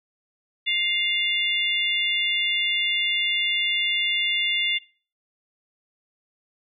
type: harmonic tone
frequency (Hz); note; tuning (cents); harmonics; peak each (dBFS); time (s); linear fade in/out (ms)
700; F5; +4; 3 / 4 / 5; -25 / -25 / -25; 0.66-4.79; 20
effects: noise-tail reverb RT60 0.4 s tail -21 dB re dry